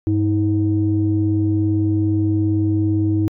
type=tone pair together; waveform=sine; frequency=100.38 / 318.7 Hz; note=G2 / D#4; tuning=+42 / +42 cents; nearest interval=octave + minor sixth; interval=2000 cents; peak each=-17 dBFS; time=0.07-3.28 s; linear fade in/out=0 ms; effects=tanh soft clip ceiling -7 dBFS